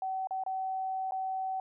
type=tone with dropouts; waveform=sine; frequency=760 Hz; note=F#5; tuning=46 cents sharp; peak=-31 dBFS; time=0.02-1.6 s; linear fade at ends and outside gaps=2 ms; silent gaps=0.272-0.308 / 0.437-0.463 / 1.11-1.12 s; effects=none